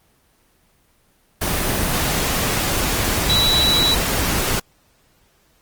sine tone in noise, 3925 Hz, B7, 11 cents flat, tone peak -15 dBFS, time 3.29-3.95 s, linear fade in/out 10 ms, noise pink, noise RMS -20 dBFS, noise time 1.41-4.6 s, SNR +2 dB, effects pink hiss -59 dBFS RMS until 5.61 s + Opus 24 kbps

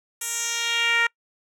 10% pulse tone with band-pass filter sweep, 466.4 Hz, A#4, 1 cent sharp, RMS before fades -24 dBFS, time 0.21-1.07 s, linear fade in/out 5 ms, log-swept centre 10000 to 1800 Hz, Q 1.9, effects noise-tail reverb RT60 0.1 s tail -26 dB re dry

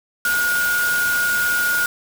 sine tone in noise, 1439 Hz, F#6, 49 cents flat, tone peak -17 dBFS, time 0.25-1.86 s, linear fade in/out 2 ms, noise white, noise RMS -26 dBFS, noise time 0.25-1.86 s, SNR +6 dB, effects none

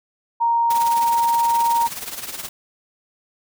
sine tone, 932.3 Hz, A#5, in tune, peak -15 dBFS, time 0.4-1.88 s, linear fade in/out 20 ms
white noise with tremolo, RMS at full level -28 dBFS, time 0.7-2.49 s, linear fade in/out 5 ms, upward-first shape triangle, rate 19 Hz, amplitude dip 75%
effects none

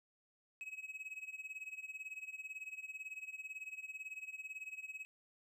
triangle tone with tremolo, 2555 Hz, D#7, 45 cents sharp, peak -40 dBFS, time 0.61-5.05 s, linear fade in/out 0 ms, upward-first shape sine, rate 18 Hz, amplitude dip 85%, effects none

